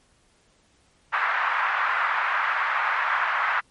white band-pass noise, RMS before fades -24 dBFS, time 1.12-3.61 s, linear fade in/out 20 ms, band 940 to 1700 Hz, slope 24 dB/octave, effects pink hiss -62 dBFS RMS until 3.7 s + MP3 48 kbps

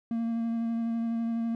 triangle tone with vibrato, 230 Hz, A#3, 23 cents flat, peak -25 dBFS, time 0.11-1.55 s, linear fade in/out 2 ms, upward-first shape sine, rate 12 Hz, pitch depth 14 cents each way, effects none

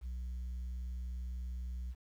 sine tone, 61.74 Hz, B1, in tune, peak -35 dBFS, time 0.01-1.95 s, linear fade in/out 50 ms, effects tanh soft clip ceiling -37 dBFS + 11-bit

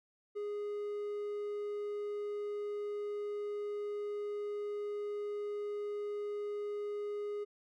triangle tone, 413.5 Hz, G#4, 8 cents flat, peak -34 dBFS, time 0.35-7.45 s, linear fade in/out 20 ms, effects none

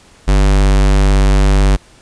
square tone, 49 Hz, G1, in tune, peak -8 dBFS, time 0.27-1.77 s, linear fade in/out 20 ms, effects pink hiss -45 dBFS RMS until 2.01 s + resampled to 22050 Hz

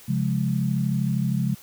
sine chord, Db major, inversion none, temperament equal with one note detuned, 135.19 / 174.61 / 207.7 Hz, Db3 / F3 / Ab3, -43 / 0 / 0 cents, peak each -24 / -26 / -26 dBFS, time 0.08-1.55 s, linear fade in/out 10 ms, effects white hiss -48 dBFS RMS until 1.62 s

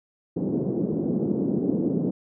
pink band-pass noise, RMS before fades -25 dBFS, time 0.36-2.11 s, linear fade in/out 10 ms, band 180 to 390 Hz, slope 24 dB/octave, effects none

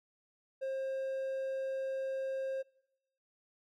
triangle tone, 533 Hz, C5, 32 cents sharp, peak -32 dBFS, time 0.61-2.63 s, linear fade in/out 20 ms, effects noise-tail reverb RT60 0.9 s tail -24 dB re dry

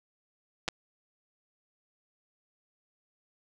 clicks, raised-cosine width 0.2 ms, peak -13 dBFS, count 2, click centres 0.68 / 0.686 s, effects none

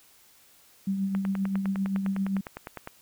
sine tone with tremolo, 194.5 Hz, G3, 13 cents flat, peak -23 dBFS, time 0.87-2.41 s, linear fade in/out 5 ms, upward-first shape triangle, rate 7.6 Hz, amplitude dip 50%
click train, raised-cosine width 0.5 ms, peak -21 dBFS, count 18, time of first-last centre 1.15-2.874 s, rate 9.86 Hz
effects white hiss -58 dBFS RMS until 3.01 s

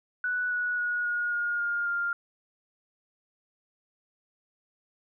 sine tone with pitch steps, 1480 / 1466.4 / 1452.9 / 1439.5 / 1426.3 / 1413.2 / 1400.2 Hz, F#6 / F#6 / F#6 / F#6 / F6 / F6 / F6, 0 / -16 / -32 / -48 / +36 / +20 / +4 cents, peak -26 dBFS, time 0.24-2.13 s, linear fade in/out 2 ms, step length 270 ms, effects none

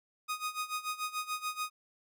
sawtooth tone with tremolo, 1244.5 Hz, D#6, in tune, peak -28 dBFS, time 0.28-1.7 s, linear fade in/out 20 ms, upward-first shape sine, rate 6.9 Hz, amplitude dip 85%, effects none

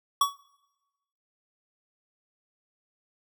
square tone with exponential decay, 1126 Hz, C#6, 27 cents sharp, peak -17 dBFS, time 0.21-0.37 s, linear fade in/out 5 ms, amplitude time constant 34 ms, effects noise-tail reverb RT60 1.0 s tail -22 dB re dry

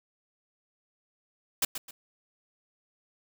white noise with echo, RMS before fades -25 dBFS, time 1.62-1.65 s, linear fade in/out 5 ms, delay 130 ms, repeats 2, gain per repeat -10 dB, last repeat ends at 1.91 s, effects none

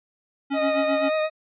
square tone with tremolo, 277.2 Hz, C#4, in tune, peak -23 dBFS, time 0.5-1.1 s, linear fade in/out 20 ms, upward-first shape sine, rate 7.6 Hz, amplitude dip 80%
40% pulse tone with vibrato, 622.3 Hz, D#5, in tune, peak -20 dBFS, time 0.53-1.3 s, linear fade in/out 50 ms, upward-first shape triangle, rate 8.4 Hz, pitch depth 22 cents each way
effects resampled to 8000 Hz

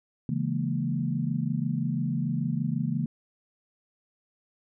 sine chord, A# half-diminished seventh, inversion first, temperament equal, 138.59 / 164.81 / 207.7 / 233.1 Hz, C#3 / E3 / G#3 / A#3, 0 / 0 / 0 / 0 cents, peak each -30 / -30 / -34 / -31 dBFS, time 0.29-3.06 s, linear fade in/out 2 ms, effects none

